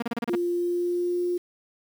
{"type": "tone bursts", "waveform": "sawtooth", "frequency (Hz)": 235, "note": "A#3", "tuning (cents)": 14, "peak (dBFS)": -21, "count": 7, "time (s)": [0, 0.354], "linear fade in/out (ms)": 5, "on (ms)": 24, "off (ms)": 31}
{"type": "tone with pitch glide", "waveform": "sine", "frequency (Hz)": [349.2, 353.7], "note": ["F4", "F4"], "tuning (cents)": [0, 22], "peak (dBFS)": -23, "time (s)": [0.29, 1.38], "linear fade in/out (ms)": 10, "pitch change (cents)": 22, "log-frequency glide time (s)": [0.53, 1.22]}
{"effects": ["low-pass 3000 Hz 12 dB/octave", "8-bit"]}